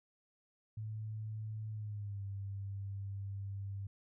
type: tone with pitch glide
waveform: sine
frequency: 108.4 to 98.83 Hz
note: A2 to G2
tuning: -25 to +15 cents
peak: -39 dBFS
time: 0.77-3.87 s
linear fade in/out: 5 ms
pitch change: -160 cents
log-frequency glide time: 1.7-2.24 s
effects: none

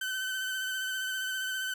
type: tone with vibrato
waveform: 30% pulse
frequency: 1527 Hz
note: G6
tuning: 46 cents flat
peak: -29 dBFS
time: 0.01-1.74 s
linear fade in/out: 5 ms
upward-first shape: sine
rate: 15 Hz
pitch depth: 25 cents each way
effects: none

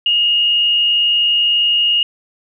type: tone with frequency modulation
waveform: sine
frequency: 2857 Hz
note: F7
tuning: 39 cents sharp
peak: -11 dBFS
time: 0.06-2.03 s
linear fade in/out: 2 ms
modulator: 92.1 Hz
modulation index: 0.48
effects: none

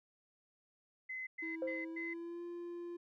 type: tone bursts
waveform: sine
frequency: 2042 Hz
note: C7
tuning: 43 cents flat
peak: -40 dBFS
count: 4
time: 1.09-2.14 s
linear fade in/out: 10 ms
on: 180 ms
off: 110 ms
type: tone with pitch glide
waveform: triangle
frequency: 324.9 to 346.2 Hz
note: E4 to F4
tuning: -25 to -15 cents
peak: -40 dBFS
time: 1.42-2.97 s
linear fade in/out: 10 ms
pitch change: +110 cents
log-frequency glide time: 1.83-2.43 s
type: tone with exponential decay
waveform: sine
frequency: 522 Hz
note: C5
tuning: 4 cents flat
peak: -32 dBFS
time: 1.62-2.08 s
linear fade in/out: 2 ms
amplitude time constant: 100 ms
effects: tanh soft clip ceiling -28 dBFS

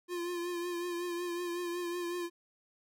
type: tone with vibrato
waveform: square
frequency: 349.2 Hz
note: F4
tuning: in tune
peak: -35 dBFS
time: 0.08-2.3 s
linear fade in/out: 50 ms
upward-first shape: triangle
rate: 5.4 Hz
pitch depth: 41 cents each way
effects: none

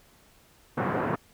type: band-pass noise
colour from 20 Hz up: pink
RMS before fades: -28 dBFS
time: 0.77-1.16 s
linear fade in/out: 10 ms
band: 120 to 1600 Hz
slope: 24 dB/octave
effects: pink hiss -59 dBFS RMS until 1.33 s

